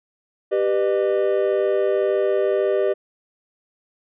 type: chord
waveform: triangle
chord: G augmented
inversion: none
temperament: equal with one note detuned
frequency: 392 / 493.9 / 607.7 Hz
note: G4 / B4 / D#5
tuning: 0 / 0 / -41 cents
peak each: -18 / -22 / -20 dBFS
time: 0.51-2.94 s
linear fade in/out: 20 ms
effects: resampled to 8000 Hz